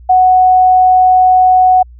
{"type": "tone", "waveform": "sine", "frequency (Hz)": 740, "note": "F#5", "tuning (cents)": 0, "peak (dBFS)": -4, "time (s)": [0.09, 1.83], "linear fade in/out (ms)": 10, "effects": ["added 60 Hz sine -33 dBFS peak until 1.99 s"]}